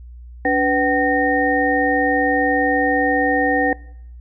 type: tone cluster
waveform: sine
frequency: 288.1 / 496.8 / 762 / 1840 Hz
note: D4 / B4 / G5 / A#6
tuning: -33 / +10 / -49 / -23 cents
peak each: -20 dBFS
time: 0.45-3.73 s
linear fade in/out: 2 ms
effects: noise-tail reverb RT60 0.7 s tail -22 dB re dry + added 60 Hz sine -35 dBFS peak until 4.2 s